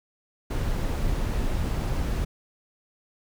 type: noise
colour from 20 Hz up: brown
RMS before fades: -26 dBFS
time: 0.5-2.25 s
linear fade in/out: 10 ms
effects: none